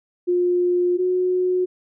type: tone pair in turn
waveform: sine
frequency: 355.6 / 365 Hz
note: F4 / F#4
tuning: +31 / -24 cents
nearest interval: unison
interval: 45 cents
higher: second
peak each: -16 / -17 dBFS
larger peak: first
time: 0.27-0.98 / 0.98-1.66 s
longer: first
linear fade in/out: 20 ms
effects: none